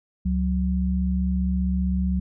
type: tone pair together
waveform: sine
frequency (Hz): 69.58 / 185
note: C#2 / F#3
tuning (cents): +7 / 0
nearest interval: octave + perfect fourth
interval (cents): 1693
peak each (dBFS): -23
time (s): 0.25-2.2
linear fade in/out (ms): 10
effects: none